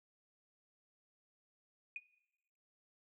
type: tone with exponential decay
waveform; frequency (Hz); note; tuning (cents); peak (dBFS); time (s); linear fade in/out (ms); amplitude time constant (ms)
sine; 2464; D#7; -17; -36; 1.96-2.03; 2; 15
effects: noise-tail reverb RT60 0.9 s tail -18 dB re dry + tanh soft clip ceiling -32 dBFS